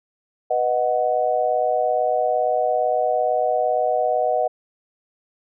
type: chord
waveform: sine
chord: B major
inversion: none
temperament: equal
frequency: 493.9 / 622.3 / 740 Hz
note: B4 / D#5 / F#5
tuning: 0 / 0 / 0 cents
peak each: -24 / -21 / -21 dBFS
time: 0.5-4.48 s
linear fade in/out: 10 ms
effects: none